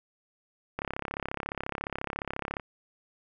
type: click train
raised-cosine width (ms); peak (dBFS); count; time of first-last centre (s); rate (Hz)
0.5; -17; 63; 0.79-2.598; 34.3
effects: none